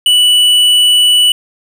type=tone with tanh clipping; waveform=sine; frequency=2960 Hz; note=F#7; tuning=in tune; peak=-7 dBFS; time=0.06-1.32 s; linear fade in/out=2 ms; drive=10 dB; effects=none